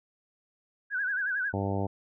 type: tone with vibrato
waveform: sine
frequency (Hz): 1568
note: G6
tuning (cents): 0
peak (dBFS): -27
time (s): 0.9-1.53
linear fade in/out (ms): 50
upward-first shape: sine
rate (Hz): 11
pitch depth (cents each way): 110
type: harmonic tone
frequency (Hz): 98.5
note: G2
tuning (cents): +9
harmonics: 1 / 2 / 3 / 4 / 5 / 6 / 7 / 8 / 9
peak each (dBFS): -31 / -34 / -36 / -37 / -38 / -39 / -39 / -40 / -41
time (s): 1.53-1.87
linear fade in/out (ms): 10
effects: none